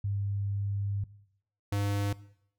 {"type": "tone pair in turn", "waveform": ["sine", "square"], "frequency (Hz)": [100.2, 101.13], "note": ["G2", "G#2"], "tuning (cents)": [38, -46], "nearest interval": "unison", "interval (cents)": 16, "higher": "second", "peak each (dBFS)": -28, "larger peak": "neither", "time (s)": [[0.04, 1.04], [1.72, 2.13]], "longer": "first", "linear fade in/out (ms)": 5, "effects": ["noise-tail reverb RT60 0.7 s tail -19 dB re dry"]}